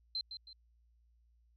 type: tone with echo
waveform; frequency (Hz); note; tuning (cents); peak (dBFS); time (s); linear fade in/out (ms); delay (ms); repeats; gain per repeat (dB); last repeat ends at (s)
sine; 4107; C8; -33; -34; 0.15-0.21; 2; 160; 2; -8; 0.53
effects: added 58 Hz sine -66 dBFS peak until 1.56 s